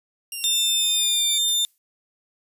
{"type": "exponential sweep", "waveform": "5% pulse", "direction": "down", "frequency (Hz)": [2805, 2305], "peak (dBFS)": -21, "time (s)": [0.32, 1.38], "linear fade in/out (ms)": 2}
{"type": "tone", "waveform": "sawtooth", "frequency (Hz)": 3601, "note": "A7", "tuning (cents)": 39, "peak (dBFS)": -16, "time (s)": [0.44, 1.65], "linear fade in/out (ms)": 0}
{"type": "noise with exponential decay", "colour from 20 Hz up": "violet", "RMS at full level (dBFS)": -27, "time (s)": [1.48, 1.78], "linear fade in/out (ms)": 0, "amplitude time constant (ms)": 64}
{"effects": ["resampled to 32000 Hz"]}